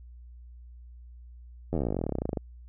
slowing click train, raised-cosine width 2 ms, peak -16 dBFS, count 29, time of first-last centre 1.73-2.372 s, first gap 11 ms, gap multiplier 1.05, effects added 60 Hz sine -45 dBFS peak until 2.68 s

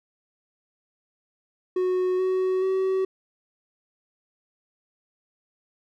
triangle tone with pitch steps, 367.4 / 373.4 / 379.5 Hz, F#4 / F#4 / F#4, -12 / +16 / +44 cents, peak -19 dBFS, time 1.76-3.05 s, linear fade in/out 5 ms, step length 430 ms, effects none

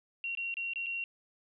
sine tone with dropouts, 2746 Hz, F7, 30 cents flat, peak -33 dBFS, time 0.24-1.04 s, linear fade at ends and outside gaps 1 ms, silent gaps 0.351-0.373 / 0.541-0.569 / 0.735-0.758 / 0.861-0.866 s, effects none

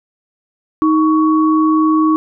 sine tone pair together, 314 / 1119 Hz, D#4 / C#6, +16 / +16 cents, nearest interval octave + minor seventh, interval 2200 cents, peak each -10 / -16 dBFS, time 0.82-2.16 s, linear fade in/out 0 ms, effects none

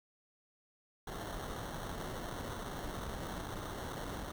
pink noise with sample-and-hold, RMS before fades -42 dBFS, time 1.07-4.32 s, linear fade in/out 5 ms, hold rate 2450 Hz, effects none

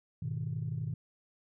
sine chord, G# minor, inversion none, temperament equal, 103.83 / 123.47 / 155.56 Hz, G#2 / B2 / D#3, 0 / 0 / 0 cents, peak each -38 / -36 / -36 dBFS, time 0.22-0.94 s, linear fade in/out 5 ms, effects tanh soft clip ceiling -26 dBFS

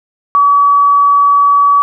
sine tone, 1140 Hz, C#6, 48 cents sharp, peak -5 dBFS, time 0.35-1.82 s, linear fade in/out 0 ms, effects none

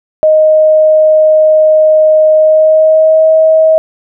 sine tone with pitch glide, 622.3 to 635.7 Hz, D#5 to D#5, 0 to +37 cents, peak -3 dBFS, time 0.23-3.78 s, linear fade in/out 0 ms, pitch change +37 cents, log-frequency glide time 2.35-3.3 s, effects none

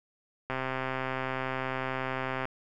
click train, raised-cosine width 0.5 ms, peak -17 dBFS, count 257, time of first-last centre 0.5-2.454 s, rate 131 Hz, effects none

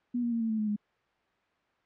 sine tone with pitch steps, 243.2 / 237 / 230.9 / 225 / 219.2 / 213.6 / 208.1 Hz, B3 / A#3 / A#3 / A3 / A3 / G#3 / G#3, -26 / +29 / -16 / +39 / -6 / +49 / +4 cents, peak -27 dBFS, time 0.14-0.763 s, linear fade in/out 10 ms, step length 89 ms, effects white hiss -70 dBFS RMS until 1.85 s + low-pass 2000 Hz 12 dB/octave

